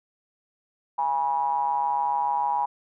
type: ring-modulated tone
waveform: triangle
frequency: 73.42 Hz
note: D2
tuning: in tune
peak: -17 dBFS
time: 0.98-2.66 s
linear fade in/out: 10 ms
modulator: 897 Hz
effects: none